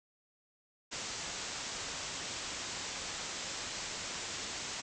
white low-pass noise, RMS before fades -41 dBFS, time 0.91-4.82 s, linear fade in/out 20 ms, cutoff 7800 Hz, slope 96 dB/octave, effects none

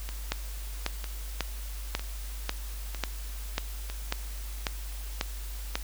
two click trains, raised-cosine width 0.2 ms, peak -10 / -20 dBFS, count 11 / 5, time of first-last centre 0.32-5.755 / 0.09-3.9 s, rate 1.84 / 1.05 Hz, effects added 50 Hz sine -35 dBFS peak until 5.83 s + white hiss -46 dBFS RMS until 5.83 s

